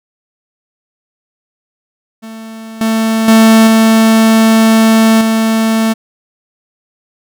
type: tone with level steps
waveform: 45% pulse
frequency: 222.7 Hz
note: A3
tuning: 21 cents sharp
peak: -26 / -10 / -3 / -5 / -9 dBFS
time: 2.22-5.94 s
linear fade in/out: 20 ms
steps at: 2.81 / 3.28 / 3.67 / 5.21 s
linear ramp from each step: 2 ms
effects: none